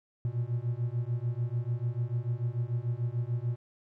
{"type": "beating tone pair", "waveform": "triangle", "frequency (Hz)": [116.54, 123.34], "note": ["A#2", "B2"], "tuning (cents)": [0, -2], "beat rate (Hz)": 6.8, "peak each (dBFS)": -30, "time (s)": [0.25, 3.56], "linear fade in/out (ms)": 0, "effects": []}